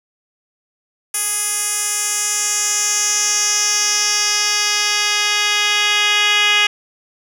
10% pulse tone with band-pass filter sweep, 415.3 Hz, G#4, in tune, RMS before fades -17 dBFS, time 1.14-6.67 s, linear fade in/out 5 ms, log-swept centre 10000 to 3100 Hz, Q 2.5, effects none

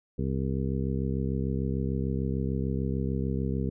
harmonic tone, 66.7 Hz, C2, 34 cents sharp, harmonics 1 / 2 / 3 / 4 / 5 / 6 / 7, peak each -32 / -31 / -32 / -36 / -45 / -37 / -40 dBFS, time 0.18-3.7 s, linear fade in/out 10 ms, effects none

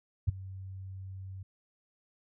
sine tone with ADSR envelope, 95.2 Hz, F#2, 50 cents sharp, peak -20 dBFS, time 0.27-1.43 s, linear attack 18 ms, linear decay 13 ms, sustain -20 dB, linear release 5 ms, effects none

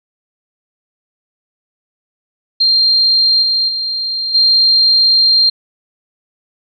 sine tone with level steps, 4186 Hz, C8, in tune, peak -8 / -11 / -16 / -7 dBFS, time 2.6-5.5 s, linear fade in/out 10 ms, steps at 3.42 / 3.68 / 4.34 s, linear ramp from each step 10 ms, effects none

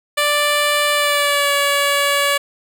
10% pulse tone with pitch glide, 587.3 to 568 Hz, D5 to C#5, 0 to +42 cents, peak -6 dBFS, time 0.17-2.38 s, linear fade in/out 10 ms, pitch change -58 cents, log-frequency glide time 0.93-1.53 s, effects none

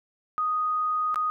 sine tone with dropouts, 1244 Hz, D#6, 1 cent flat, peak -23 dBFS, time 0.38-1.3 s, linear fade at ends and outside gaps 0 ms, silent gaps 1.144-1.158 s, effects none

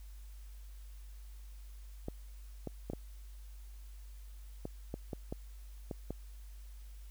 clicks, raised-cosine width 2 ms, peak -25 dBFS, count 10, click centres 2.084 / 2.673 / 2.9 / 2.934 / 4.654 / 4.941 / 5.132 / 5.325 / 5.912 / 6.106 s, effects added 50 Hz sine -47 dBFS peak until 7.1 s + white hiss -65 dBFS RMS until 7.1 s

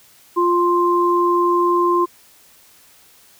sine tone pair together, 349.7 / 1048 Hz, F4 / C6, +2 / +2 cents, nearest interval octave + perfect fifth, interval 1900 cents, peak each -16 dBFS, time 0.36-2.06 s, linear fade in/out 20 ms, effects white hiss -50 dBFS RMS until 3.39 s

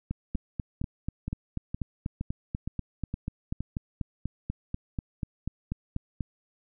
two click trains, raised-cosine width 5 ms, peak -19 / -18 dBFS, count 8 / 26, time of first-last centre 0.35-3.606 / 0.11-6.208 s, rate 2.15 / 4.1 Hz, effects none

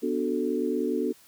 sine chord, B minor seventh, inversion none, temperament equal, 246.9 / 293.7 / 370 / 440 Hz, B3 / D4 / F#4 / A4, 0 / 0 / 0 / 0 cents, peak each -30 dBFS, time 0.02-1.13 s, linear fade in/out 20 ms, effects white hiss -56 dBFS RMS until 1.27 s + high-pass 60 Hz 12 dB/octave

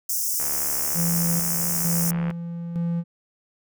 white high-pass noise, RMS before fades -25 dBFS, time 0.09-2.11 s, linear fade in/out 5 ms, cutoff 5200 Hz, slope 96 dB/octave
click train, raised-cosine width 0.5 ms, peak -20 dBFS, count 141, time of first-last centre 0.4-2.31 s, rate 73.3 Hz
triangle tone with tremolo, 170 Hz, F3, 46 cents flat, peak -20 dBFS, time 0.94-3.04 s, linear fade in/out 50 ms, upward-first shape square, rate 1.1 Hz, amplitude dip 55%
effects none

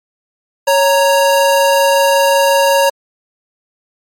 square tone pair together, 554.3 / 932.3 Hz, C#5 / A#5, 0 / 0 cents, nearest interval major sixth, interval 900 cents, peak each -11 / -13 dBFS, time 0.67-2.9 s, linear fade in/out 10 ms, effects MP3 64 kbps

